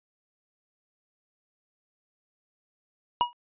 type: tone with exponential decay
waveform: square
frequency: 964 Hz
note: B5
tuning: 42 cents flat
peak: -17 dBFS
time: 3.21-3.33 s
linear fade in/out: 0 ms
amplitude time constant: 26 ms
effects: resampled to 8000 Hz